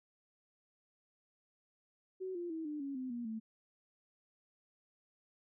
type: tone with pitch steps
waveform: sine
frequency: 374.8 / 347.7 / 322.5 / 299.2 / 277.6 / 257.5 / 238.9 / 221.6 Hz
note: F#4 / F4 / E4 / D4 / C#4 / C4 / A#3 / A3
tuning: +22 / -8 / -38 / +32 / +3 / -28 / +43 / +13 cents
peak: -38 dBFS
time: 2.2-3.4 s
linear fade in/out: 20 ms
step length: 150 ms
effects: none